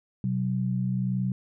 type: tone pair together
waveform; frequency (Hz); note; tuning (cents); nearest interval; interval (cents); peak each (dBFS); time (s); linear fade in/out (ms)
sine; 126.78 / 188.1; B2 / F#3; +46 / +29; perfect fifth; 683; -27; 0.24-1.32; 2
effects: none